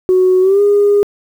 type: tone with pitch glide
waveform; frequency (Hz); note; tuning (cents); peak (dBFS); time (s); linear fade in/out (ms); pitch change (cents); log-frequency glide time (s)
sine; 370 to 408.2; F#4 to G#4; 0 to -30; -6; 0.09-1.03; 0; +170; 0.41-0.61
effects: tanh soft clip ceiling -3 dBFS + 7-bit